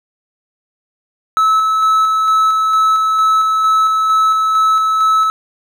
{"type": "tone with tremolo", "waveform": "triangle", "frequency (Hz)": 1300, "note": "E6", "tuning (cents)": -24, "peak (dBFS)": -7, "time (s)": [1.37, 5.3], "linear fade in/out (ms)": 0, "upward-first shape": "square", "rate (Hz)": 2.2, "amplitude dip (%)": 25, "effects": []}